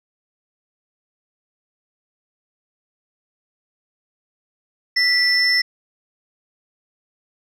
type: tone pair together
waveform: sine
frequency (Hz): 1972 / 5313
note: B6 / E8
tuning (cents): -3 / +13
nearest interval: octave + perfect fourth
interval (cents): 1716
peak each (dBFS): -16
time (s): 4.96-5.62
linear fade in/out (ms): 10
effects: tanh soft clip ceiling -8 dBFS